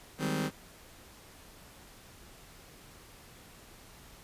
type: chord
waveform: sawtooth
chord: Ab major seventh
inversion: second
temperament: just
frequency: 155.74 / 194.67 / 207.7 / 259.6 Hz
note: Eb3 / G3 / Ab3 / C4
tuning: +2 / -12 / 0 / -13 cents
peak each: -30 / -32 / -34 / -31 dBFS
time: 0.18-0.51 s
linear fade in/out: 50 ms
effects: pink hiss -54 dBFS RMS until 4.23 s + resampled to 32000 Hz